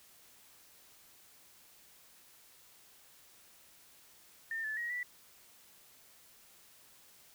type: tone with pitch steps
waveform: sine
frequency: 1809 / 1738 / 1894 / 1962 Hz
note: A6 / A6 / A#6 / B6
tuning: +48 / -22 / +27 / -12 cents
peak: -35 dBFS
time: 4.51-5.03 s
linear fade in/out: 2 ms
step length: 130 ms
effects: white hiss -61 dBFS RMS until 7.34 s